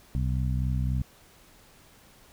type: harmonic tone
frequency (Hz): 63.7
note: C2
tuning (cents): -46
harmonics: 1 / 2 / 3 / 4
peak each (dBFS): -27 / -28 / -35 / -41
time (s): 0.15-1.02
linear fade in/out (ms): 0
effects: pink hiss -56 dBFS RMS until 2.32 s